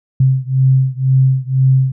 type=beating tone pair; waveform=sine; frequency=131.1 / 133.1 Hz; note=C3 / C3; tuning=+4 / +30 cents; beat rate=2 Hz; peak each=-12 / -13 dBFS; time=0.2-1.92 s; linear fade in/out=5 ms; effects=none